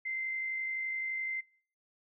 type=tone with amplitude modulation; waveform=sine; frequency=2079 Hz; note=C7; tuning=12 cents flat; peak=-32 dBFS; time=0.05-1.41 s; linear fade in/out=10 ms; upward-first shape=sine; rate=51.7 Hz; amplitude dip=30%; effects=noise-tail reverb RT60 0.5 s tail -24 dB re dry